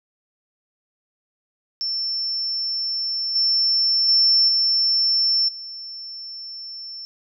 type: tone with level steps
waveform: sine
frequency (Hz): 5380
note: E8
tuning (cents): +34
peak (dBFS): -22 / -16 / -13 / -16 / -32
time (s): 1.81-7.05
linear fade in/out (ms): 0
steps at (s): 3.35 / 4.08 / 4.48 / 5.48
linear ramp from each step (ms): 10
effects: none